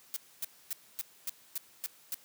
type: noise bursts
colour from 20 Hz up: blue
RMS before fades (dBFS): -35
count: 8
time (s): 0.14-2.144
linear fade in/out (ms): 0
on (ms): 23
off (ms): 260
effects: white hiss -60 dBFS RMS until 2.24 s + high-pass 100 Hz 12 dB/octave